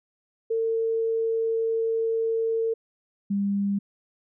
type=tone pair in turn; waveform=sine; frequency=451.9 / 200.1 Hz; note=A4 / G3; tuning=+46 / +36 cents; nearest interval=octave + major second; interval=1410 cents; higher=first; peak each=-22 dBFS; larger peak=neither; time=0.5-2.74 / 3.3-3.79 s; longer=first; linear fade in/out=10 ms; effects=none